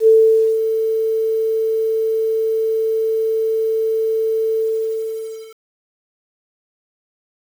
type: tone with ADSR envelope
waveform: sine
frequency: 443.9 Hz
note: A4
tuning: 15 cents sharp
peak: -6 dBFS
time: 0-5.57 s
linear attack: 68 ms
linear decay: 510 ms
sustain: -9 dB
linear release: 960 ms
effects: 7-bit